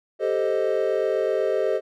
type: chord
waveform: triangle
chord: A half-diminished seventh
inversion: third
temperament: equal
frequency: 392 / 440 / 523.3 / 622.3 Hz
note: G4 / A4 / C5 / Eb5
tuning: 0 / 0 / 0 / 0 cents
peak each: -24 dBFS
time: 0.19-1.81 s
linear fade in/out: 50 ms
effects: none